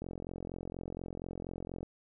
click train, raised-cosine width 2 ms, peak -27 dBFS, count 81, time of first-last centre 0.02-1.83 s, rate 44.2 Hz, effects none

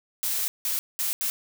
blue noise bursts at uneven times, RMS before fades -27 dBFS, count 4, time 0.23-0.48 / 0.65-0.79 / 0.99-1.13 / 1.21-1.3 s, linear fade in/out 0 ms, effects none

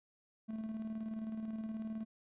triangle tone with tremolo, 220 Hz, A3, in tune, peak -35 dBFS, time 0.48-2.05 s, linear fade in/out 20 ms, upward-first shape square, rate 19 Hz, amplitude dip 40%, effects resampled to 8000 Hz

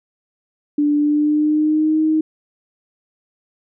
sine tone with pitch glide, 293.7 to 313 Hz, D4 to D#4, 0 to +10 cents, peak -13 dBFS, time 0.78-2.21 s, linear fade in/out 5 ms, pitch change +110 cents, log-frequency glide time 0.96-2 s, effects none

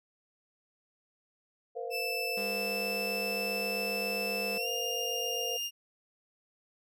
sine chord, Bb suspended second, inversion none, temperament equal with one note detuned, 466.2 / 513.7 / 698.5 Hz, Bb4 / C5 / F5, 0 / -32 / 0 cents, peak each -38 / -39 / -41 dBFS, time 1.75-5.58 s, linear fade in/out 20 ms
30% pulse tone with pitch glide, 2641 to 2814 Hz, E7 to F7, +3 to +12 cents, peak -30 dBFS, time 1.9-5.71 s, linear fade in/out 50 ms, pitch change +109 cents, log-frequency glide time 4.56-4.68 s
sawtooth tone, 201.5 Hz, G3, 48 cents sharp, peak -36 dBFS, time 2.37-4.58 s, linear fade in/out 5 ms
effects none

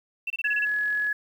sine tone bursts, 2687 Hz, E7, 33 cents sharp, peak -26 dBFS, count 7, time 0.27-0.65 s, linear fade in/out 5 ms, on 32 ms, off 26 ms
sine tone, 1690 Hz, G#6, 30 cents sharp, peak -23 dBFS, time 0.44-1.13 s, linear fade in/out 5 ms
click train, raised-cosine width 0.3 ms, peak -31 dBFS, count 18, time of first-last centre 0.67-1.068 s, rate 42.7 Hz
effects 9-bit

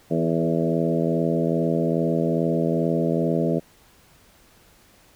harmonic tone with a mistuned harmonic, 82.41 Hz, E2, in tune, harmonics 2 / 3 / 4 / 5 / 6 / 7 / 8, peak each -24 / -26 / -27 / -28 / -29 / -29 / -30 dBFS, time 0.1-3.6 s, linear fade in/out 20 ms, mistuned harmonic 5, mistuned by +18 cents, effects pink hiss -55 dBFS RMS until 5.15 s

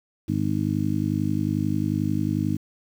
harmonic tone, 51.2 Hz, G#1, 24 cents flat, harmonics 2 / 3 / 4 / 5 / 6, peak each -28 / -28 / -28 / -28 / -28 dBFS, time 0.28-2.57 s, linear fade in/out 10 ms, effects 8-bit

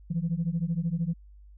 sine beating tone pair, 161.4 / 174.4 Hz, E3 / F3, -36 / -2 cents, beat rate 13 Hz, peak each -28 dBFS, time 0.1-1.14 s, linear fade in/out 10 ms, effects tanh soft clip ceiling -20 dBFS + added 50 Hz sine -48 dBFS peak until 1.57 s

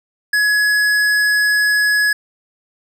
sine tone with tanh clipping, 1686 Hz, G#6, 26 cents sharp, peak -14 dBFS, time 0.33-2.13 s, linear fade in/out 5 ms, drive 15 dB, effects none

